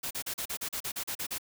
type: noise bursts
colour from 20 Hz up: white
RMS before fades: -35 dBFS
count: 12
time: 0.03-1.384 s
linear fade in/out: 10 ms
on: 78 ms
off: 38 ms
effects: none